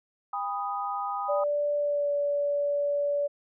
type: chord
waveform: sine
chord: G augmented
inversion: none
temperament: equal with one note detuned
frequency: 804.2 / 987.8 / 1244.5 Hz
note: G5 / B5 / D#6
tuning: +44 / 0 / 0 cents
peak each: -32 / -36 / -32 dBFS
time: 0.33-1.44 s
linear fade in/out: 5 ms
type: tone with pitch glide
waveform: sine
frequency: 584 to 575.6 Hz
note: D5 to D5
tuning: -10 to -35 cents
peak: -24 dBFS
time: 1.28-3.28 s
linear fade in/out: 20 ms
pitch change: -25 cents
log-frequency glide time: 1.77-2.11 s
effects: none